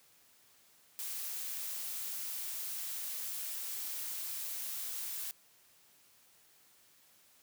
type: noise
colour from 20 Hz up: blue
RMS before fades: -40 dBFS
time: 0.99-5.31 s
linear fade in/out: 0 ms
effects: white hiss -65 dBFS RMS until 7.42 s + high-pass 60 Hz 12 dB/octave